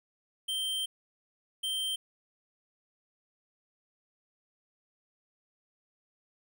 square tone bursts at uneven times, 3136 Hz, G7, in tune, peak -31 dBFS, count 2, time 0.48-0.86 / 1.63-1.96 s, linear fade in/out 10 ms, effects none

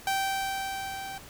sawtooth tone with level ramp, 778 Hz, G5, 13 cents flat, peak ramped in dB -21 to -33 dBFS, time 0.07-1.18 s, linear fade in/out 2 ms, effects pink hiss -48 dBFS RMS until 1.29 s

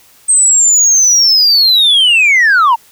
sine linear sweep, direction down, 8372 to 877 Hz, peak -3 dBFS, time 0.28-2.76 s, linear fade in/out 20 ms, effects tanh soft clip ceiling -4 dBFS + white hiss -45 dBFS RMS until 2.91 s

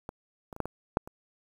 clicks, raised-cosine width 1 ms, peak -23 / -27 / -29 / -14 / -21 / -9 / -29 dBFS, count 7, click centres 0.091 / 0.528 / 0.564 / 0.603 / 0.656 / 0.971 / 1.075 s, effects 8-bit

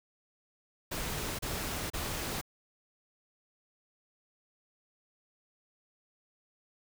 pink noise bursts, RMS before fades -36 dBFS, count 3, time 0.91-2.414 s, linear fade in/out 10 ms, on 480 ms, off 32 ms, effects none

